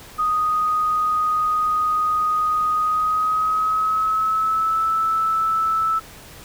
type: tone with pitch glide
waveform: sine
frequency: 1244.5 to 1313.2 Hz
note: D#6 to E6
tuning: 0 to -7 cents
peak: -17 dBFS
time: 0.18-6 s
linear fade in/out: 20 ms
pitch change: +93 cents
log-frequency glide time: 2.77-4.86 s
effects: pink hiss -42 dBFS RMS until 6.44 s